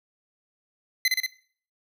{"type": "tone with echo", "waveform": "25% pulse", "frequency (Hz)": 2041, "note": "C7", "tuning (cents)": -44, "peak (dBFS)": -15, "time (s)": [1.05, 1.08], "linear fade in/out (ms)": 2, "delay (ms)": 61, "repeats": 3, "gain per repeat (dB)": -2, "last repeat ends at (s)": 1.263, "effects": ["noise-tail reverb RT60 0.5 s tail -20 dB re dry"]}